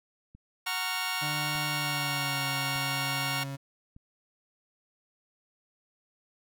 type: click train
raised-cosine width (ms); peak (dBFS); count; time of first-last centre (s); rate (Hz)
5; -38; 4; 0.35-3.964; 0.83
type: chord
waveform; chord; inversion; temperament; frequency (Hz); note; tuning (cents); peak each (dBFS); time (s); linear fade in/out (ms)
15% pulse; Gb major seventh; none; just; 740 / 925 / 1110 / 1387.5; Gb5 / Bb5 / Db6 / F6; 0 / -14 / +2 / -12; -30; 0.66-3.44; 10
type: tone with pitch glide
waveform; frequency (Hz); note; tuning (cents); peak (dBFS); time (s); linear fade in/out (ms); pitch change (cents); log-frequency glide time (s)
35% pulse; 149.2 to 137.61; D3 to C#3; +28 to -12; -33; 1.21-3.57; 20; -140; 1.67-2.45
effects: none